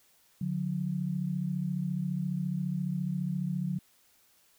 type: tone pair together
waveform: sine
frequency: 146.83 / 181.38 Hz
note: D3 / F#3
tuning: 0 / -34 cents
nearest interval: major third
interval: 366 cents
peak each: -33 / -31 dBFS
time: 0.41-3.79 s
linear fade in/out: 5 ms
effects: white hiss -65 dBFS RMS until 4.58 s